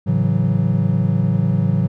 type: chord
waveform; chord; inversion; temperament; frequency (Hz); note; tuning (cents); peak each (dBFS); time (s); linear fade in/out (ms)
triangle; F# minor seventh; first; equal with one note detuned; 108.61 / 138.59 / 164.81 / 185; A2 / C#3 / E3 / F#3; -22 / 0 / 0 / 0; -18; 0.06-1.88; 20
effects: none